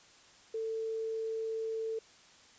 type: tone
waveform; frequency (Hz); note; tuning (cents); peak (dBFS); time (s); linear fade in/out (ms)
sine; 445.9; A4; +23; -33; 0.54-1.99; 5
effects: white hiss -59 dBFS RMS until 2.58 s + resampled to 16000 Hz